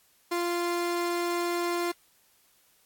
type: tone pair together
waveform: 35% pulse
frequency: 347.1 / 1044.3 Hz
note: F4 / C6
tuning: -11 / -4 cents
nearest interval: octave + perfect fifth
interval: 1907 cents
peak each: -26 / -32 dBFS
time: 0.31-1.92 s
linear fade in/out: 10 ms
effects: white hiss -64 dBFS RMS until 2.85 s + AAC 64 kbps